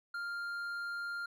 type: tone with hard clipping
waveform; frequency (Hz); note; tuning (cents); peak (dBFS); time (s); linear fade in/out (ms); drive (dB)
sine; 1399; F6; +3; -38; 0.14-1.26; 5; 5
effects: none